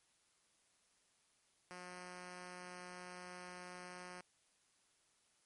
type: tone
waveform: 5% pulse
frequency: 179.9 Hz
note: F#3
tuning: 48 cents flat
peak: -38 dBFS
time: 1.71-4.21 s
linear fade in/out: 0 ms
effects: white hiss -75 dBFS RMS until 5.45 s + MP3 48 kbps